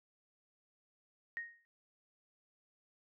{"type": "tone with exponential decay", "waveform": "sine", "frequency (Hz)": 1864.7, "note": "A#6", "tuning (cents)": 0, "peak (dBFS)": -35, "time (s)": [1.37, 1.65], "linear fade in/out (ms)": 0, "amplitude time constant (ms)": 59, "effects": []}